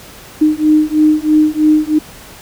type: beating tone pair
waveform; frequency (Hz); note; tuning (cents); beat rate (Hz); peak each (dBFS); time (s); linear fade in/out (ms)
sine; 305.3 / 308.4; D#4 / D#4; -33 / -15; 3.1; -11; 0.41-1.99; 10
effects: pink hiss -36 dBFS RMS until 2.41 s